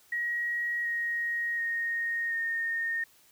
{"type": "tone with pitch steps", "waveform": "sine", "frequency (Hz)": [1900, 1879.3, 1858.8, 1838.5], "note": ["A#6", "A#6", "A#6", "A#6"], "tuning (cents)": [33, 14, -5, -24], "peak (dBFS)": -28, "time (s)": [0.12, 3.04], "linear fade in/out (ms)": 5, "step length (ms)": 730, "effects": ["white hiss -61 dBFS RMS until 3.31 s"]}